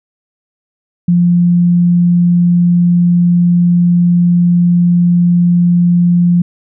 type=tone; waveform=sine; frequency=174.61 Hz; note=F3; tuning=in tune; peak=-6 dBFS; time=1.08-6.42 s; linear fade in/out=5 ms; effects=none